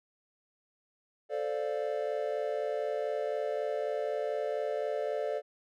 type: chord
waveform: triangle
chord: D minor seventh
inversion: second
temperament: equal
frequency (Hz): 440 / 523.3 / 587.3 / 698.5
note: A4 / C5 / D5 / F5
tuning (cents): 0 / 0 / 0 / 0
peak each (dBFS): -33 / -36 / -32 / -38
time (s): 1.29-5.42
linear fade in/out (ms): 50
effects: none